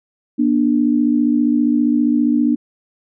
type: tone pair together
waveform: sine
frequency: 240.5 / 295.5 Hz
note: B3 / D4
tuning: -46 / +11 cents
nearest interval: major third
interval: 357 cents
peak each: -15 dBFS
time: 0.38-2.56 s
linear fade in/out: 20 ms
effects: none